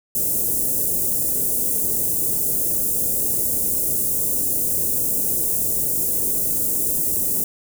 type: band-stop noise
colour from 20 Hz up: white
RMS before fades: -21 dBFS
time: 0.15-7.44 s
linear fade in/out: 2 ms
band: 510 to 8200 Hz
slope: 24 dB/octave
effects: none